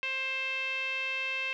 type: tone with low-pass filter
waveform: 5% pulse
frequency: 528 Hz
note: C5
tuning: 16 cents sharp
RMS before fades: -33 dBFS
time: 0.03-1.53 s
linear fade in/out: 0 ms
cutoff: 2600 Hz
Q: 5.7
effects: none